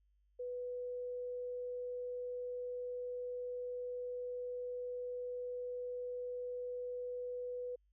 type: tone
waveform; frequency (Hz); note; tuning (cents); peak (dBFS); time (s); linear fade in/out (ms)
sine; 493.9; B4; 0; -39; 0.39-7.76; 10
effects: added 50 Hz sine -70 dBFS peak until 7.92 s